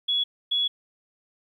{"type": "tone bursts at uneven times", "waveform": "sine", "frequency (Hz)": 3374, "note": "G#7", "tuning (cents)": 27, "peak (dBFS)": -21, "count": 2, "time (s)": [[0.08, 0.24], [0.51, 0.68]], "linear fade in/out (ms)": 10, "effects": ["10-bit"]}